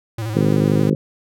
square tone with vibrato, 110 Hz, A2, in tune, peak -23 dBFS, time 0.18-0.9 s, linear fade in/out 5 ms, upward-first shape square, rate 13 Hz, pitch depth 61 cents each way
harmonic tone, 51.7 Hz, G#1, 7 cents flat, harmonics 3 / 4 / 5 / 6 / 7 / 8 / 9 / 10, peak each -18 / -20 / -22 / -24 / -25 / -26 / -27 / -28 dBFS, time 0.35-0.95 s, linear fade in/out 5 ms
effects none

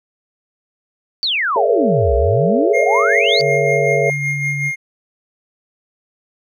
sine exponential two-way sweep, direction down then up, 4699 to 58.27 to 4699 Hz, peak -15 dBFS, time 1.23-3.41 s, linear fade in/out 0 ms, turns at 2.15 s
sine chord, A# half-diminished seventh, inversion third, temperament just, 419.5 / 466.2 / 559.4 / 671.3 Hz, G#4 / A#4 / C#5 / E5, +17 / 0 / +16 / +31 cents, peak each -19 dBFS, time 1.56-4.1 s, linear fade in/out 2 ms
triangle tone with tremolo, 2129 Hz, C7, 30 cents sharp, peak -15 dBFS, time 2.73-4.76 s, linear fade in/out 20 ms, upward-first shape sine, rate 5.3 Hz, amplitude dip 50%
sine tone with vibrato, 143.9 Hz, D3, 35 cents flat, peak -21 dBFS, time 3.39-4.72 s, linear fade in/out 50 ms, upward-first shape sine, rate 5.6 Hz, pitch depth 10 cents each way
effects none

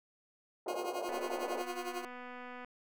pink band-pass noise, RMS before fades -40 dBFS, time 0.66-1.62 s, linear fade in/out 5 ms, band 440 to 760 Hz, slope 24 dB/octave
20% pulse tone with tremolo, 357 Hz, F4, 38 cents sharp, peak -30 dBFS, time 0.68-2.05 s, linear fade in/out 2 ms, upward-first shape triangle, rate 11 Hz, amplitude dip 85%
click train, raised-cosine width 0.5 ms, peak -33 dBFS, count 387, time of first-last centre 1.09-2.646 s, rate 248 Hz
effects none

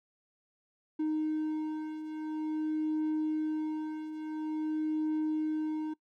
triangle beating tone pair, 309.6 / 310.08 Hz, D#4 / D#4, -9 / -6 cents, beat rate 0.48 Hz, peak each -35 / -29 dBFS, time 0.99-5.94 s, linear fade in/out 10 ms, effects noise-tail reverb RT60 0.1 s tail -22 dB re dry + tanh soft clip ceiling -22 dBFS

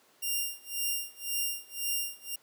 5% pulse tone with tremolo, 2794 Hz, F7, in tune, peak -19 dBFS, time 0.22-2.36 s, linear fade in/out 10 ms, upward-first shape sine, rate 1.9 Hz, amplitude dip 95%, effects pink hiss -63 dBFS RMS until 2.42 s + high-pass 300 Hz 12 dB/octave

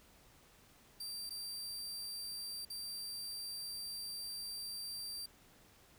sawtooth tone with dropouts, 4699 Hz, D8, in tune, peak -39 dBFS, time 1-5.26 s, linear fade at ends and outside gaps 5 ms, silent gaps 1.295-1.305 / 2.651-2.7 s, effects pink hiss -64 dBFS RMS until 5.98 s

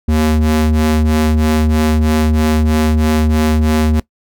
square ring-modulated tone, 77.78 Hz, D#2, in tune, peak -8 dBFS, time 0.08-4 s, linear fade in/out 5 ms, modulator 154 Hz, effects noise-tail reverb RT60 0.1 s tail -20 dB re dry

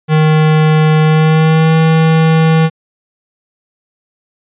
square tone with pitch glide, 155.56 to 160.49 Hz, D#3 to E3, 0 to -46 cents, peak -7 dBFS, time 0.08-2.7 s, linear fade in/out 50 ms, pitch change +54 cents, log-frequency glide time 1.02-1.75 s, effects resampled to 8000 Hz

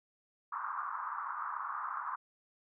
white band-pass noise, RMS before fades -39 dBFS, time 0.52-2.16 s, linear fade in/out 10 ms, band 990 to 1300 Hz, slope 48 dB/octave, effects none

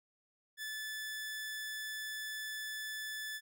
sawtooth tone, 1739 Hz, A6, 21 cents flat, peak -36 dBFS, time 0.57-3.41 s, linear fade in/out 50 ms, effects none

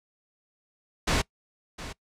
pink noise with echo, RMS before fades -24 dBFS, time 1.07-1.22 s, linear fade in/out 10 ms, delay 710 ms, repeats 1, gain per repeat -14 dB, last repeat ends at 1.93 s, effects noise-tail reverb RT60 0.1 s tail -23 dB re dry + low-pass 7000 Hz 12 dB/octave

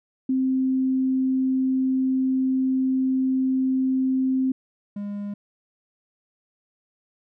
sine / triangle tone pair in turn, 261.6 / 203.7 Hz, C4 / G#3, 0 / -33 cents, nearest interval major third, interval 433 cents, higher first, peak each -19 / -26 dBFS, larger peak first, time 0.29-4.52 / 4.96-5.34 s, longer first, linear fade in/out 5 ms, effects none

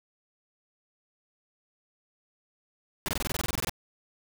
pink noise bursts, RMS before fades -30 dBFS, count 14, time 3.06-3.695 s, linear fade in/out 0 ms, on 24 ms, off 23 ms, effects none

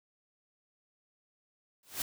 white noise with exponential growth, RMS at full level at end -30 dBFS, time 1.83-2.02 s, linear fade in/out 2 ms, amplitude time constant 41 ms, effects none

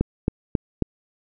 click train, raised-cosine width 3 ms, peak -6 dBFS, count 4, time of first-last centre 0.01-0.823 s, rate 3.69 Hz, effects none

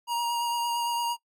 square tone with vibrato, 945 Hz, A#5, 23 cents sharp, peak -26 dBFS, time 0.07-1.17 s, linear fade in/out 50 ms, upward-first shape triangle, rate 8.8 Hz, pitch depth 19 cents each way, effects noise-tail reverb RT60 0.1 s tail -21 dB re dry + MP3 96 kbps

